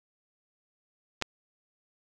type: clicks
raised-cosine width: 0.2 ms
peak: -22 / -10 dBFS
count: 2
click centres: 1.215 / 1.223 s
effects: none